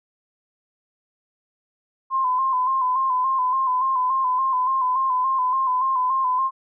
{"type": "tone with vibrato", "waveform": "sine", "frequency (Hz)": 1035, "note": "C6", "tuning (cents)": -19, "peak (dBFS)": -18, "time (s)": [2.1, 6.51], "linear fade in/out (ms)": 50, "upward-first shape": "square", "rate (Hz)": 3.5, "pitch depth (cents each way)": 43, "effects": []}